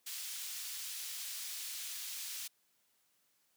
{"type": "high-pass noise", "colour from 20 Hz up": "pink", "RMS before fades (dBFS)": -43, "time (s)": [0.06, 2.48], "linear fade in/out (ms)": 10, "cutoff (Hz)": 3600, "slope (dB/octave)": 12, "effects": ["white hiss -75 dBFS RMS until 3.56 s", "high-pass 100 Hz 12 dB/octave"]}